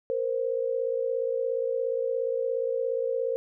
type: tone pair together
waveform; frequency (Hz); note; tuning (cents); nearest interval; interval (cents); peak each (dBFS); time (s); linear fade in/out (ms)
sine; 466.2 / 523.3; A#4 / C5; 0 / 0; major second; 200; -28; 0.1-3.36; 0
effects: none